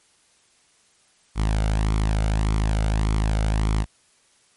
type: tone with flanger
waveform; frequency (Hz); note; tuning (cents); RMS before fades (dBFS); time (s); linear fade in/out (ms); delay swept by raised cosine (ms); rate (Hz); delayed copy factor
sawtooth; 53.2; G#1; +42; -21; 1.35-3.86; 50; 0.89 to 1.4; 1.7; +0.55
effects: white hiss -60 dBFS RMS until 4.56 s + MP3 48 kbps